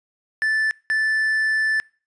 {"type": "tone pair in turn", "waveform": "triangle", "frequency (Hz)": [1756, 1756], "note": ["A6", "A6"], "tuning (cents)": [-4, -4], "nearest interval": "unison", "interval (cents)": 0, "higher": "neither", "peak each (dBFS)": -16, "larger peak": "neither", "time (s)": [[0.42, 0.71], [0.9, 1.8]], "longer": "second", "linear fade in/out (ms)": 0, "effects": ["noise-tail reverb RT60 0.4 s tail -25 dB re dry", "resampled to 22050 Hz"]}